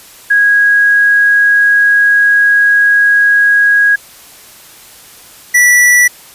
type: tone pair in turn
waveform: sine / square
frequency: 1650 / 1957.6 Hz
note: G#6 / B6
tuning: -12 / -16 cents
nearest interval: minor third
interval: 296 cents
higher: second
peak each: -5 dBFS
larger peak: neither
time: 0.3-3.96 / 5.54-6.08 s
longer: first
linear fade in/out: 10 ms
effects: white hiss -37 dBFS RMS until 6.34 s + resampled to 32000 Hz